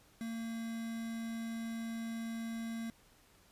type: tone with quantisation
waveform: triangle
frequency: 227.7 Hz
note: A#3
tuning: 40 cents flat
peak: -36 dBFS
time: 0.21-2.9 s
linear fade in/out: 0 ms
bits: 8
effects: pink hiss -65 dBFS RMS until 3.51 s + resampled to 32000 Hz